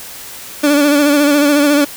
30% pulse tone with vibrato, 290 Hz, D4, 22 cents flat, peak -6 dBFS, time 0.63-1.85 s, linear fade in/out 10 ms, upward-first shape sine, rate 14 Hz, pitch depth 48 cents each way, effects white hiss -31 dBFS RMS until 1.96 s

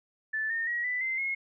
sine tone with pitch steps, 1752 / 1827.5 / 1906.2 / 1988.3 / 2074 / 2163 Hz, A6 / A#6 / A#6 / B6 / C7 / C#7, -8 / -35 / +38 / +11 / -16 / -43 cents, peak -28 dBFS, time 0.33-1.35 s, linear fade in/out 10 ms, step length 170 ms, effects none

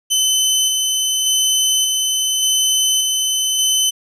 20% pulse tone with tremolo, 3042 Hz, F#7, 47 cents sharp, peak -8 dBFS, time 0.1-3.91 s, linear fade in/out 20 ms, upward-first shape square, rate 0.86 Hz, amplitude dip 25%, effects resampled to 32000 Hz

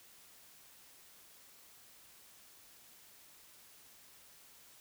silence, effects white hiss -60 dBFS RMS until 4.8 s

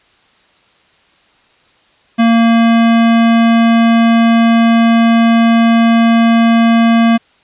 square tone, 230 Hz, A#3, 23 cents flat, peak -7 dBFS, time 2.18-7.18 s, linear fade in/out 20 ms, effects white hiss -51 dBFS RMS until 7.43 s + resampled to 8000 Hz

